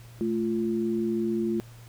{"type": "tone pair together", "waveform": "sine", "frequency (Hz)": [219.9, 345.8], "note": ["A3", "F4"], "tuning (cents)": [-1, -17], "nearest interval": "minor sixth", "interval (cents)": 784, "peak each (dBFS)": -27, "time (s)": [0.21, 1.6], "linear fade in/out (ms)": 0, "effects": ["added 117 Hz sine -45 dBFS peak until 1.88 s", "pink hiss -54 dBFS RMS until 1.88 s"]}